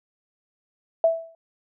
sine tone with exponential decay, 658 Hz, E5, 3 cents flat, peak -12 dBFS, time 1.04-1.35 s, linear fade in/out 2 ms, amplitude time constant 66 ms, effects none

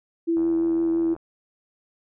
sine tone with vibrato, 331.5 Hz, E4, 10 cents sharp, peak -19 dBFS, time 0.27-1.15 s, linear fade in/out 20 ms, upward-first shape sine, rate 5.9 Hz, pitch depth 12 cents each way
click train, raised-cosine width 1 ms, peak -28 dBFS, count 67, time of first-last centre 0.37-1.164 s, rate 83.1 Hz
effects none

